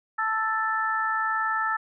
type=harmonic tone; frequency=440.3 Hz; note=A4; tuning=1 cent sharp; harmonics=2 / 3 / 4; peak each=-30 / -26 / -28 dBFS; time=0.18-1.77 s; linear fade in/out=10 ms; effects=none